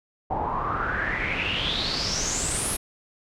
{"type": "noise with low-pass filter sweep", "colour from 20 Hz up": "pink", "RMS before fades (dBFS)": -27, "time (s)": [0.3, 2.77], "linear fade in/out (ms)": 10, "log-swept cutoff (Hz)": [780, 11000], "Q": 8, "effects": []}